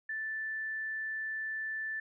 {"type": "tone", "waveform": "sine", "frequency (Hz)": 1760, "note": "A6", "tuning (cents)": 0, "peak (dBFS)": -34, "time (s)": [0.09, 2], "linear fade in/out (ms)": 5, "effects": []}